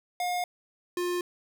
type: tone pair in turn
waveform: square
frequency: 715 / 354.4 Hz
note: F5 / F4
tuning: +41 / +25 cents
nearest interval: octave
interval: 1216 cents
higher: first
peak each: -28 dBFS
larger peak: neither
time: 0.2-0.44 / 0.97-1.21 s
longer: neither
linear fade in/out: 2 ms
effects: none